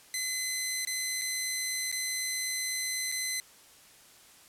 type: tone with dropouts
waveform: 10% pulse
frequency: 2036 Hz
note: C7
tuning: 48 cents flat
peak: -21 dBFS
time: 0.14-3.4 s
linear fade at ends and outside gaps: 1 ms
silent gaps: 0.85-0.872 / 1.214-1.218 / 1.916-1.925 / 3.117-3.122 s
effects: white hiss -56 dBFS RMS until 4.48 s + low-pass 12000 Hz 12 dB/octave